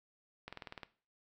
slowing click train, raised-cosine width 0.3 ms, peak -28 dBFS, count 8, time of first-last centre 0.48-0.832 s, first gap 46 ms, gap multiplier 1.03, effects noise-tail reverb RT60 0.4 s tail -17 dB re dry

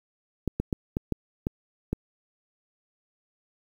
clicks, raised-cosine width 3 ms, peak -13 dBFS, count 7, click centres 0.477 / 0.6 / 0.728 / 0.969 / 1.123 / 1.469 / 1.93 s, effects 8-bit

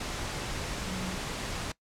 sine tone in noise, 185.6 Hz, F#3, 6 cents sharp, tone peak -35 dBFS, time 0.87-1.16 s, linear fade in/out 5 ms, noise pink, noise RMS -35 dBFS, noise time 0-1.72 s, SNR -3 dB, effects noise-tail reverb RT60 0.1 s tail -20 dB re dry + low-pass 8000 Hz 12 dB/octave

